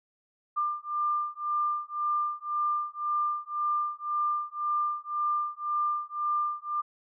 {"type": "beating tone pair", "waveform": "sine", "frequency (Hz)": [1194, 1195.9], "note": ["D6", "D6"], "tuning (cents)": [28, 31], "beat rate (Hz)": 1.9, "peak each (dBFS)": -30, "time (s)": [0.56, 6.82], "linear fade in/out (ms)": 20, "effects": []}